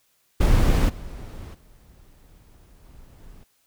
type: noise with level steps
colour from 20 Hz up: brown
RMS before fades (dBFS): -17 / -36 / -51 / -48 / -46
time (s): 0.4-3.44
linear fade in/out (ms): 10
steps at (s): 0.88 / 1.53 / 2.83 / 3.18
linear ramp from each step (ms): 20
effects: white hiss -66 dBFS RMS until 3.66 s